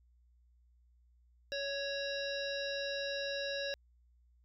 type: harmonic tone with a mistuned harmonic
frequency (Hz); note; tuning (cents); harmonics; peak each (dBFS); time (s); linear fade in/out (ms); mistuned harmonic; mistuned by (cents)
554; C#5; -1; 1 / 3 / 5 / 7 / 9 / 10; -38 / -42 / -46 / -43 / -49 / -47; 1.52-3.74; 0; 1; +18
effects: added 60 Hz sine -64 dBFS peak until 4.44 s